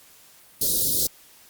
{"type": "band-stop noise", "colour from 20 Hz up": "white", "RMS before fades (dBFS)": -22, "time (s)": [0.61, 1.07], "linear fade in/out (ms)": 5, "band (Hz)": [540, 3800], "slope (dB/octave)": 48, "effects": ["white hiss -52 dBFS RMS until 1.49 s", "Opus 48 kbps"]}